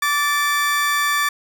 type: tone pair together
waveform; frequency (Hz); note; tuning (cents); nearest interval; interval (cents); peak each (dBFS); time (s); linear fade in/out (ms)
35% pulse; 1160.2 / 1760; D6 / A6; -21 / 0; perfect fifth; 721; -18; 0.02-1.29; 5
effects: none